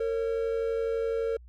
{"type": "tone pair together", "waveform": "triangle", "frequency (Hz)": [456.2, 548.1], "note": ["A#4", "C#5"], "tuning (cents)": [-37, -20], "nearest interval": "minor third", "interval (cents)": 317, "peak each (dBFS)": [-25, -32], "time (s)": [0, 1.37], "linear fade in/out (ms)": 5, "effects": ["added 60 Hz sine -47 dBFS peak until 1.48 s"]}